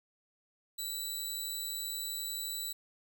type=tone with amplitude modulation; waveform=15% pulse; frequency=3951 Hz; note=B7; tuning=in tune; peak=-27 dBFS; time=0.78-2.73 s; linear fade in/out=10 ms; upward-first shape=sine; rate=151 Hz; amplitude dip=40%; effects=none